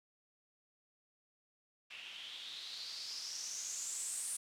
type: noise with low-pass filter sweep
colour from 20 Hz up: blue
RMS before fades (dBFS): -44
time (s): 1.9-4.37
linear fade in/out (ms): 10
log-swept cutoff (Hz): 2700 to 9300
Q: 5.8
effects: none